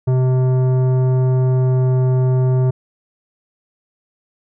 sine tone with tanh clipping, 128.6 Hz, C3, 30 cents flat, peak -14 dBFS, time 0.07-2.71 s, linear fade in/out 10 ms, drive 13 dB, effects none

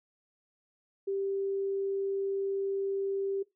sine tone, 392.4 Hz, G4, 2 cents sharp, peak -29 dBFS, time 1.07-3.43 s, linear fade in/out 10 ms, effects noise-tail reverb RT60 0.2 s tail -21 dB re dry

